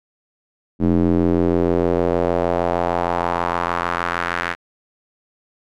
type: tone with band-pass filter sweep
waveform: square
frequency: 43.23 Hz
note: F1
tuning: 17 cents flat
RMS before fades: -19 dBFS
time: 0.79-4.56 s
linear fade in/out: 50 ms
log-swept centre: 260 to 1700 Hz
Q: 2
effects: none